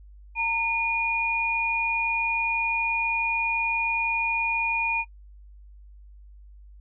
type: tone pair together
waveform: sine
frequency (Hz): 914.7 / 2442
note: A#5 / D#7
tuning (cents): -33 / -33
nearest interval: octave + perfect fourth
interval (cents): 1700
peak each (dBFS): -28 / -23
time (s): 0.35-5.05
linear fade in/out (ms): 50
effects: noise-tail reverb RT60 0.1 s tail -23 dB re dry + added 50 Hz sine -45 dBFS peak until 6.8 s